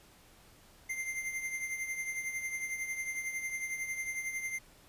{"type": "tone with tremolo", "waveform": "square", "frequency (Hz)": 2093, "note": "C7", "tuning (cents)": 0, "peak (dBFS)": -33, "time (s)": [0.89, 4.59], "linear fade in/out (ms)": 10, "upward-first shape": "triangle", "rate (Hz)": 11, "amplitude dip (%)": 65, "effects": ["pink hiss -60 dBFS RMS until 4.88 s", "resampled to 32000 Hz"]}